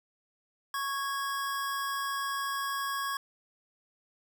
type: tone pair together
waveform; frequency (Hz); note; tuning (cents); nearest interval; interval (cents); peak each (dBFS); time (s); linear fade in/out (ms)
square; 1106.1 / 1652; C#6 / G#6; -4 / -10; perfect fifth; 694; -33 / -37; 0.74-3.17; 2
effects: 11-bit